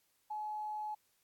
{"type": "tone with tanh clipping", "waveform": "triangle", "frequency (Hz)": 850, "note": "G#5", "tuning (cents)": 40, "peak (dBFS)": -37, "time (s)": [0.3, 0.95], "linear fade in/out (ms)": 10, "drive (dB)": 3, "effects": ["white hiss -75 dBFS RMS until 1.23 s", "AAC 64 kbps"]}